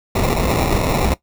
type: noise with sample-and-hold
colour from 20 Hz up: pink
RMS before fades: -17 dBFS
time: 0.15-1.14 s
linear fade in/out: 5 ms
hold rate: 1575 Hz
effects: noise-tail reverb RT60 0.1 s tail -17 dB re dry

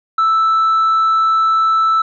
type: tone with tanh clipping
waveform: sine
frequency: 1318.5 Hz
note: E6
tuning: in tune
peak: -11 dBFS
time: 0.18-2.02 s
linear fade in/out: 5 ms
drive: 1 dB
effects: none

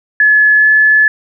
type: tone with pitch glide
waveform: sine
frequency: 1710 to 1722.9 Hz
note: A6 to A6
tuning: -50 to -37 cents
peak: -5 dBFS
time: 0.2-1.08 s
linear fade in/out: 2 ms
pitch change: +13 cents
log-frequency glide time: 0.56-0.67 s
effects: none

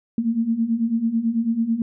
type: beating tone pair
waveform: sine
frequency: 223 / 232.1 Hz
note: A3 / A#3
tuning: +23 / -7 cents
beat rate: 9.1 Hz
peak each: -24 / -20 dBFS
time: 0.18-1.82 s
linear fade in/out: 2 ms
effects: none

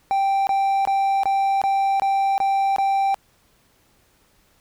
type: tone bursts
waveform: triangle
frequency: 784 Hz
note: G5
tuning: in tune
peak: -15 dBFS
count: 8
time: 0.11-3.144 s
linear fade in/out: 0 ms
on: 360 ms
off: 22 ms
effects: pink hiss -60 dBFS RMS until 4.6 s

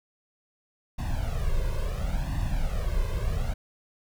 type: noise with flanger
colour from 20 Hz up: brown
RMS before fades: -27 dBFS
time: 0.98-3.54 s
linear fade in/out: 10 ms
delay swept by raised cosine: 1.1 to 1.96 ms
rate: 0.72 Hz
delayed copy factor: +0.95
effects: none

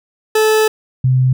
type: tone pair in turn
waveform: 40% pulse / sine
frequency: 434.5 / 128.9 Hz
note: A4 / C3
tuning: -22 / -26 cents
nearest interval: octave + major sixth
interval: 2104 cents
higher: first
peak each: -9 dBFS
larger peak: neither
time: 0.35-0.68 / 1.04-1.33 s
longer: first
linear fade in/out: 5 ms
effects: none

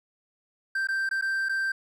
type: tone with dropouts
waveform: triangle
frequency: 1568 Hz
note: G6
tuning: in tune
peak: -23 dBFS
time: 0.75-1.72 s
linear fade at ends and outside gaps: 5 ms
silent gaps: 0.872-0.886 / 1.091-1.111 / 1.213-1.222 / 1.487-1.493 s
effects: none

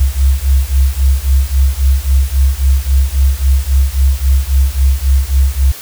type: beating tone pair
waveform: sine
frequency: 65.41 / 69.11 Hz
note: C2 / C#2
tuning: 0 / -5 cents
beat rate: 3.7 Hz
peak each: -11 dBFS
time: 0-5.72 s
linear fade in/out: 10 ms
effects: white hiss -30 dBFS RMS until 5.81 s

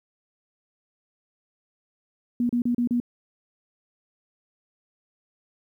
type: tone bursts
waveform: sine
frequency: 241.1 Hz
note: B3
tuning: 41 cents flat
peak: -20 dBFS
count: 5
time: 2.4-3.001 s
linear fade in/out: 2 ms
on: 93 ms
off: 34 ms
effects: 10-bit

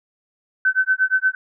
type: tone with tremolo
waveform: sine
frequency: 1525 Hz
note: G6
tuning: 48 cents flat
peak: -12 dBFS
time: 0.65-1.35 s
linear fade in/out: 2 ms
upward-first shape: sine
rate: 8.5 Hz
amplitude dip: 100%
effects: none

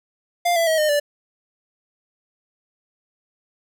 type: tone with pitch steps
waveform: square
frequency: 698.5 / 667.7 / 638.3 / 610.2 / 583.3 Hz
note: F5 / E5 / D#5 / D#5 / D5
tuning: 0 / +22 / +44 / -34 / -12 cents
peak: -17 dBFS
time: 0.45-1 s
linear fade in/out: 10 ms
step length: 110 ms
effects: none

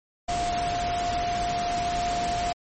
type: tone in noise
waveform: sine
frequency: 702 Hz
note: F5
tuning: 9 cents sharp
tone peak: -25 dBFS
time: 0.28-2.53 s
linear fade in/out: 10 ms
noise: pink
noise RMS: -32 dBFS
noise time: 0.28-2.53 s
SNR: +4 dB
effects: MP3 32 kbps

